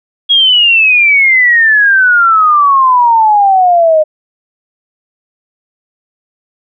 sine exponential sweep, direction down, 3322 to 610 Hz, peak -4 dBFS, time 0.29-4.04 s, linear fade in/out 20 ms, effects none

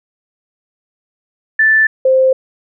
sine tone pair in turn, 1760 / 523.3 Hz, A6 / C5, 0 / 0 cents, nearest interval octave + major sixth, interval 2100 cents, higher first, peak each -7 dBFS, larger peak neither, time 1.59-1.87 / 2.05-2.33 s, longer neither, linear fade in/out 5 ms, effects none

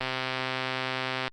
click train, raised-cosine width 0.3 ms, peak -13 dBFS, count 166, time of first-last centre 0.01-1.279 s, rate 130 Hz, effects Opus 24 kbps

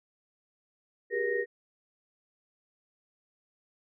sine tone cluster, 381.2 / 408.3 / 478.8 / 1861 Hz, G4 / G#4 / A#4 / A#6, -48 / -29 / +46 / -3 cents, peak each -36 / -32 / -31 / -33 dBFS, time 1.1-1.46 s, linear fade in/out 50 ms, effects none

